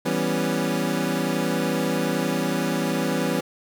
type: chord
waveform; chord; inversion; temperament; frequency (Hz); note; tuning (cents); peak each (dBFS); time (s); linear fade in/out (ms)
25% pulse; C# half-diminished seventh; first; equal; 164.81 / 196 / 246.9 / 277.2; E3 / G3 / B3 / C#4; 0 / 0 / 0 / 0; -24; 0.05-3.41; 10
effects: none